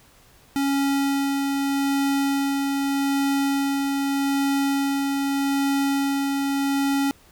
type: tone with tremolo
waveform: square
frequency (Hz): 277.2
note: C#4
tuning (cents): 0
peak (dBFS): -20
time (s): 0.56-7.11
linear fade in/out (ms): 0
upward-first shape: sine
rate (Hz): 0.82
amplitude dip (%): 25
effects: pink hiss -54 dBFS RMS until 7.31 s